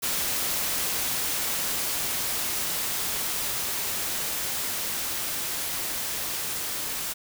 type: noise with level ramp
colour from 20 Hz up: white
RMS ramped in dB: -27 to -31 dBFS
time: 0.02-7.14 s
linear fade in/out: 20 ms
effects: none